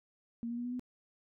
sine tone with pitch steps, 233.1 / 237.2 / 241.3 / 245.5 / 249.8 Hz, A#3 / A#3 / B3 / B3 / B3, 0 / +30 / -40 / -10 / +20 cents, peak -35 dBFS, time 0.43-0.795 s, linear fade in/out 0 ms, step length 73 ms, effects none

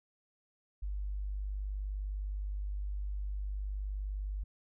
sine tone, 49.77 Hz, G1, 27 cents sharp, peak -34 dBFS, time 0.82-4.44 s, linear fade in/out 10 ms, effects none

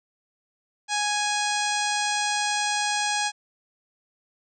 harmonic tone, 830.6 Hz, G#5, in tune, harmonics 1 / 2 / 3 / 4 / 5 / 6 / 7 / 8 / 9 / 10, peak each -27 / -30 / -32 / -33 / -34 / -35 / -35 / -36 / -37 / -37 dBFS, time 0.88-3.32 s, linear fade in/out 50 ms, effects none

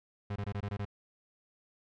35% pulse tone bursts, 101.3 Hz, G#2, 43 cents flat, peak -32 dBFS, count 7, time 0.3-0.852 s, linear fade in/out 5 ms, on 60 ms, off 22 ms, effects low-pass 3000 Hz 12 dB/octave

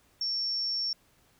sine tone, 5460 Hz, F8, 40 cents flat, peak -28 dBFS, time 0.21-0.93 s, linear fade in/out 2 ms, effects pink hiss -65 dBFS RMS until 1.39 s

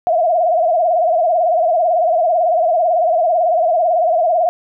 sine tone with vibrato, 677 Hz, E5, 46 cents sharp, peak -11 dBFS, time 0.07-4.49 s, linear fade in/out 0 ms, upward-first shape sine, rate 18 Hz, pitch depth 120 cents each way, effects none

